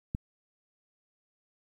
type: click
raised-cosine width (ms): 5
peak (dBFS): -19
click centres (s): 0.149
effects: 10-bit